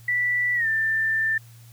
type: tone with pitch glide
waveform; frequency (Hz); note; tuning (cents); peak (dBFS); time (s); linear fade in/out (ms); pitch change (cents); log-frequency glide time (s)
sine; 1965 to 1781.2; B6 to A6; -9 to +21; -20; 0.08-1.38; 5; -170; 0.55-0.67
effects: added 116 Hz sine -45 dBFS peak until 1.72 s + white hiss -55 dBFS RMS until 1.72 s